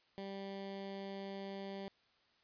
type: tone with notch filter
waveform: 15% pulse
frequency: 196 Hz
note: G3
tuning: in tune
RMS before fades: -45 dBFS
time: 0.18-1.88 s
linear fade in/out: 0 ms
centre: 1400 Hz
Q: 1.4
effects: white hiss -72 dBFS RMS until 2.43 s + resampled to 11025 Hz